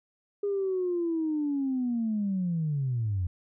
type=linear sweep; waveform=sine; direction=down; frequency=409.2 to 85.3 Hz; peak=-25 dBFS; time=0.43-3.27 s; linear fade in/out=5 ms; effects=tanh soft clip ceiling -21 dBFS